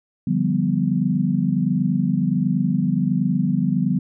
sine chord, G dominant seventh, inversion second, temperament equal, 146.83 / 174.61 / 196 / 246.9 Hz, D3 / F3 / G3 / B3, 0 / 0 / 0 / 0 cents, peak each -24 / -22 / -22 / -23 dBFS, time 0.27-3.99 s, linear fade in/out 5 ms, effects none

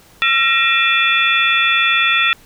sine tone cluster, 1357 / 1878 / 2407 / 2649 / 3453 Hz, E6 / A#6 / D7 / E7 / A7, +50 / +12 / +42 / +8 / -33 cents, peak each -18 dBFS, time 0.22-2.33 s, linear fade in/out 0 ms, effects pink hiss -47 dBFS RMS until 2.45 s

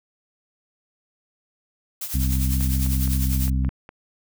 blue noise with tremolo, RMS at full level -28 dBFS, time 2.01-3.5 s, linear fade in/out 5 ms, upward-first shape triangle, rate 10 Hz, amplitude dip 70%
harmonic tone, 65.41 Hz, C2, in tune, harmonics 1 / 2 / 3 / 4, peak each -20 / -26 / -30 / -32 dBFS, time 2.14-3.69 s, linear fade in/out 5 ms
clicks, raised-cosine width 0.5 ms, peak -25 dBFS, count 7, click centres 2.608 / 2.864 / 3.077 / 3.479 / 3.648 / 3.691 / 3.891 s
effects none

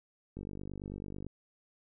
click train, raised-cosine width 3 ms, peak -29 dBFS, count 45, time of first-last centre 0.37-1.266 s, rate 49.1 Hz, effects none

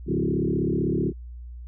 sine tone with frequency modulation, 257 Hz, C4, 31 cents flat, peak -21 dBFS, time 0.06-1.13 s, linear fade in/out 50 ms, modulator 35.8 Hz, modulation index 3.7, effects added 60 Hz sine -36 dBFS peak until 1.67 s

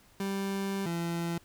30% pulse tone pair in turn, 196 / 169.44 Hz, G3 / E3, 0 / +48 cents, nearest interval minor third, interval 252 cents, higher first, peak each -28 dBFS, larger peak neither, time 0.2-0.86 / 0.86-1.38 s, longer first, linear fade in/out 2 ms, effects pink hiss -61 dBFS RMS until 1.44 s

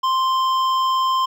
triangle tone with hard clipping, 1046 Hz, C6, 1 cent flat, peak -18 dBFS, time 0.03-1.26 s, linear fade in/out 10 ms, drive 13 dB, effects none

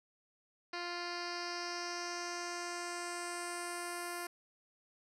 10% pulse tone with low-pass filter sweep, 349.2 Hz, F4, in tune, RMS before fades -41 dBFS, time 0.73-4.27 s, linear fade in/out 5 ms, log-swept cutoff 4100 to 11000 Hz, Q 3.2, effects none

